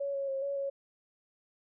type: tone with pitch steps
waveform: sine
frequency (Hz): 560 / 552 / 540 / 560 / 553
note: C#5 / C#5 / C#5 / C#5 / C#5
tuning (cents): +18 / -7 / -45 / +18 / -4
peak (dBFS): -31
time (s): 0-0.7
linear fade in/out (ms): 10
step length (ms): 140
effects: none